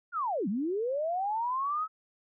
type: linear two-way sweep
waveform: sine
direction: down then up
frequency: 1461 to 179.7 to 1301 Hz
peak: -28 dBFS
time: 0.12-1.88 s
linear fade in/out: 50 ms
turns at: 0.48 s
effects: none